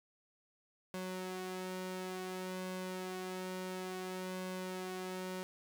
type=tone with flanger; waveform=sawtooth; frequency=185 Hz; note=F#3; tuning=in tune; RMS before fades=-42 dBFS; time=0.94-5.43 s; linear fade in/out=0 ms; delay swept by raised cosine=1.9 to 3.3 ms; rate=0.57 Hz; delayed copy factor=+0.55; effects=none